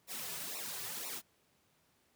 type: noise with flanger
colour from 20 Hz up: white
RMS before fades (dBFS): -42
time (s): 0.07-1.22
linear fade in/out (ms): 50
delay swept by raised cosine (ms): 0.61 to 3.81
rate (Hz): 2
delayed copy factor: -1
effects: pink hiss -72 dBFS RMS until 2.15 s + high-pass 100 Hz 12 dB/octave